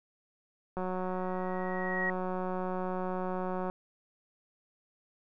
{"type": "click train", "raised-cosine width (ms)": 1, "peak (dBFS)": -22, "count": 540, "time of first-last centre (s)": [0.77, 3.699], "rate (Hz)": 184}
{"type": "tone with exponential growth", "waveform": "sine", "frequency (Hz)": 1898, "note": "A#6", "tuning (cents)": 31, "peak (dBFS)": -28, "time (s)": [0.95, 2.1], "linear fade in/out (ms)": 2, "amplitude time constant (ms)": 250}
{"effects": []}